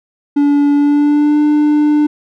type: tone with pitch glide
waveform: triangle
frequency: 287.5 to 298.2 Hz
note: D4 to D4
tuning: -37 to +27 cents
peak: -6 dBFS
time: 0.36-2.07 s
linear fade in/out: 10 ms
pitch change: +64 cents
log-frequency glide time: 0.74-1.4 s
effects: none